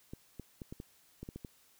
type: clicks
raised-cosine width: 3 ms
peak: -30 dBFS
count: 9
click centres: 0.135 / 0.397 / 0.618 / 0.725 / 0.801 / 1.23 / 1.289 / 1.36 / 1.448 s
effects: white hiss -66 dBFS RMS until 1.79 s